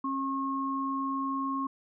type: tone pair together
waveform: sine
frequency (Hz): 270.9 / 1083.6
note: C#4 / C#6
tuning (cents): -40 / -40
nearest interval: 2 octaves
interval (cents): 2400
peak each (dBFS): -32 / -31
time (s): 0.04-1.67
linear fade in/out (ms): 5
effects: none